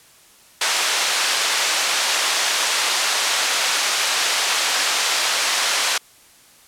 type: band-pass noise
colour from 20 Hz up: white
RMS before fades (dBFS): -20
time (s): 0.61-5.98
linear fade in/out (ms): 5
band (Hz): 660 to 5700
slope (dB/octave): 12
effects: white hiss -50 dBFS RMS until 6.67 s + low-pass 12000 Hz 12 dB/octave